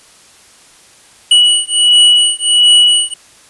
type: beating tone pair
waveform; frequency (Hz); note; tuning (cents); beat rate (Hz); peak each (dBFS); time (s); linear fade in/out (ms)
square; 2935 / 2936.4; F#7 / F#7; -15 / -14; 1.4; -10; 1.31-3.14; 5
effects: white hiss -43 dBFS RMS until 3.49 s + resampled to 24000 Hz